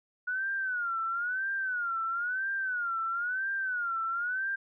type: tone with vibrato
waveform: sine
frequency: 1456 Hz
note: F#6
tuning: 28 cents flat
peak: -29 dBFS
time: 0.27-4.56 s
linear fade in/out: 10 ms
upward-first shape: sine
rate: 1 Hz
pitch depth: 150 cents each way
effects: none